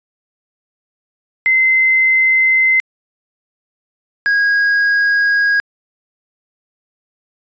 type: tone pair in turn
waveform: sine / triangle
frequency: 2064 / 1642.6 Hz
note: C7 / G#6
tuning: -24 / -20 cents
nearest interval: major third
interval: 396 cents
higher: first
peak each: -9 dBFS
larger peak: neither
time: 1.46-2.8 / 4.26-5.6 s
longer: neither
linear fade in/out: 0 ms
effects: resampled to 16000 Hz